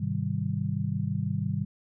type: chord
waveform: sine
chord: Ab major seventh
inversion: none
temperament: just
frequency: 103.83 / 129.78 / 155.74 / 194.67 Hz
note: Ab2 / C3 / Eb3 / G3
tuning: 0 / -14 / +2 / -12 cents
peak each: -32 dBFS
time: 0-1.65 s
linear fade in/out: 10 ms
effects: none